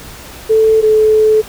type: tone pair in turn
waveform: sine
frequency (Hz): 440 / 432.9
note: A4 / A4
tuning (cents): 0 / -28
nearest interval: unison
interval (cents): 28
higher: first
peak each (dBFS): -6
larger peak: neither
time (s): 0.49-0.82 / 0.82-1.42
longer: second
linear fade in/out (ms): 20
effects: added 60 Hz sine -40 dBFS peak until 1.48 s + pink hiss -33 dBFS RMS until 1.48 s